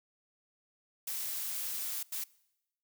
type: noise bursts at uneven times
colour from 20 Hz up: blue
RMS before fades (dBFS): -37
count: 2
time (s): 1.07-2.03 / 2.12-2.24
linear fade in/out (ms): 5
effects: noise-tail reverb RT60 0.9 s tail -23 dB re dry